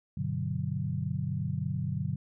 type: chord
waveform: sine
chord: G major seventh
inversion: none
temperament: equal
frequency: 98 / 123.47 / 146.83 / 185 Hz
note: G2 / B2 / D3 / F#3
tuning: 0 / 0 / 0 / 0 cents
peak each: -36 / -35 / -33 / -36 dBFS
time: 0.17-2.16 s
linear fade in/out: 5 ms
effects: none